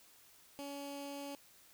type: tone with notch filter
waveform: 15% pulse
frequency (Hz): 282.3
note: C#4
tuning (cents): +32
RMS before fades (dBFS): -45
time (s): 0.59-1.35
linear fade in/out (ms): 0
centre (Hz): 1300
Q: 1.4
effects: white hiss -63 dBFS RMS until 1.73 s